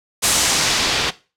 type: noise with low-pass filter sweep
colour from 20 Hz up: white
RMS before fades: -18 dBFS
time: 0.22-1.11 s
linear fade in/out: 20 ms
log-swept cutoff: 9400 to 3600 Hz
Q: 1.1
effects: noise-tail reverb RT60 0.3 s tail -17 dB re dry